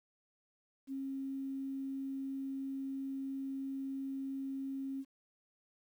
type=tone with quantisation; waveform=sine; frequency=270.3 Hz; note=C#4; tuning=44 cents flat; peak=-37 dBFS; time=0.87-5.05 s; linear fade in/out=50 ms; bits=11; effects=none